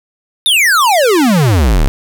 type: exponential sweep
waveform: square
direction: down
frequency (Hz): 3775 to 30.87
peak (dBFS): -8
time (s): 0.46-1.88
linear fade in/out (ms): 0
effects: none